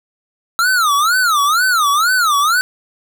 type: tone with vibrato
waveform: square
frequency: 1312 Hz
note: E6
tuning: 9 cents flat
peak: -12 dBFS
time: 0.59-2.61 s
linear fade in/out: 0 ms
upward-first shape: sine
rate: 2.1 Hz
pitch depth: 260 cents each way
effects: none